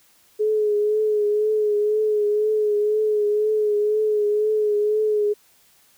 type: tone with vibrato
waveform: sine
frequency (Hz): 423.1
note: G#4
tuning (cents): +32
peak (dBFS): -17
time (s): 0.39-5.34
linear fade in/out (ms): 20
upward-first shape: triangle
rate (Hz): 2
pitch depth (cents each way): 40
effects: white hiss -57 dBFS RMS until 5.97 s